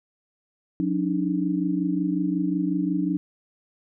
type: tone cluster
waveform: sine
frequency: 179.3 / 283.2 / 308.7 Hz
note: F3 / C#4 / D#4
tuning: +46 / +37 / -14 cents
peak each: -26 dBFS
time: 0.8-3.17 s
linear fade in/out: 0 ms
effects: none